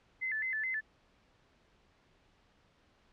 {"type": "tone with vibrato", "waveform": "sine", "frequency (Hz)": 1895, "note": "A#6", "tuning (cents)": 28, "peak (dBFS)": -32, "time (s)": [0.21, 0.81], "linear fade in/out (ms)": 20, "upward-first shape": "square", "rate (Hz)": 4.7, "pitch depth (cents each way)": 140, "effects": ["pink hiss -68 dBFS RMS until 3.12 s", "low-pass 4000 Hz 12 dB/octave"]}